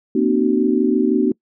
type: tone cluster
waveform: sine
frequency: 234.5 / 260.2 / 304.6 / 377.9 Hz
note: A#3 / C4 / D#4 / F#4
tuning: +11 / -9 / -37 / +37 cents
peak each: -19 dBFS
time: 0.15-1.32 s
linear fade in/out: 5 ms
effects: noise-tail reverb RT60 0.1 s tail -25 dB re dry